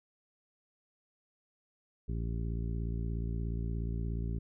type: harmonic tone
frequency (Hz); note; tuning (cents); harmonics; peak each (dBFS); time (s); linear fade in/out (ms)
56.9; A#1; -41; 1 / 2 / 3 / 4 / 5 / 6 / 7; -34 / -38 / -41 / -47 / -49 / -53 / -50; 2.08-4.39; 10
effects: none